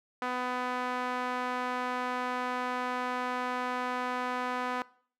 sawtooth tone with band-pass filter, 250 Hz, B3, 21 cents sharp, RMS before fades -33 dBFS, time 0.22-4.82 s, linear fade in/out 0 ms, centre 1200 Hz, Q 1.3, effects noise-tail reverb RT60 0.5 s tail -21 dB re dry

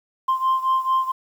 sine beating tone pair, 1047 / 1051.5 Hz, C6 / C6, +1 / +8 cents, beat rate 4.5 Hz, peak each -18 / -21 dBFS, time 0.28-1.12 s, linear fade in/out 10 ms, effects tanh soft clip ceiling -14 dBFS + 8-bit

